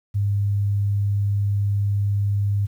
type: tone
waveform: sine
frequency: 101.1 Hz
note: G#2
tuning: 46 cents flat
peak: -18 dBFS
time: 0.14-2.67 s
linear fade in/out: 20 ms
effects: 9-bit